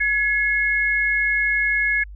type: tone pair together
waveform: sine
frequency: 1689 / 2169 Hz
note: G#6 / C#7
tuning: +29 / -38 cents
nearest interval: major third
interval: 433 cents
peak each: -20 / -20 dBFS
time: 0-2.04 s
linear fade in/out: 10 ms
effects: added 50 Hz sine -35 dBFS peak until 2.15 s